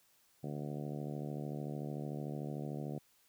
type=harmonic tone; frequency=73.42 Hz; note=D2; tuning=in tune; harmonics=2 / 3 / 4 / 5 / 6 / 7 / 8 / 9 / 10; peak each=-41 / -45 / -47 / -49 / -51 / -52 / -53 / -54 / -55 dBFS; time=0.43-2.99 s; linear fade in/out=10 ms; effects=white hiss -70 dBFS RMS until 3.28 s